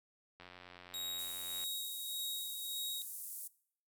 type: click train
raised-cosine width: 0.3 ms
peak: -36 dBFS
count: 112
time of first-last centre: 0.4-1.637 s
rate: 89.7 Hz
type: tone with tremolo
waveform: sawtooth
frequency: 3792 Hz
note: A#7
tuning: 29 cents sharp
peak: -35 dBFS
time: 0.94-3.02 s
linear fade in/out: 0 ms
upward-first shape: sine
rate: 1.7 Hz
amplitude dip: 50%
type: band-pass noise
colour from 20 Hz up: pink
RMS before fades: -46 dBFS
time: 1.18-3.48 s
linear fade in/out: 10 ms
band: 9300 to 16000 Hz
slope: 24 dB/octave
effects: noise-tail reverb RT60 0.6 s tail -21 dB re dry